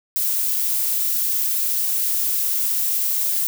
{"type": "noise", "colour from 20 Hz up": "violet", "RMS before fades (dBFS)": -21, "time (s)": [0.16, 3.47], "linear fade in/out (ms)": 0, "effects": []}